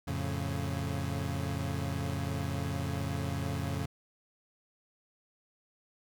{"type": "chord", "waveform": "30% pulse", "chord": "F augmented", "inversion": "none", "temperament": "equal", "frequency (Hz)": [87.31, 110, 138.59], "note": ["F2", "A2", "C#3"], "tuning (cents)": [0, 0, 0], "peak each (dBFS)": [-33, -36, -33], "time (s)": [0.07, 3.86], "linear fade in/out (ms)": 10, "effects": []}